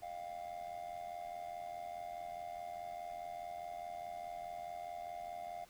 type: tone with amplitude modulation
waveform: triangle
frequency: 702 Hz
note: F5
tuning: 9 cents sharp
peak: -37 dBFS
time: 0.02-5.65 s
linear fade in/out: 10 ms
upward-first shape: sine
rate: 84.8 Hz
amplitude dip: 85%
effects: pink hiss -63 dBFS RMS until 5.69 s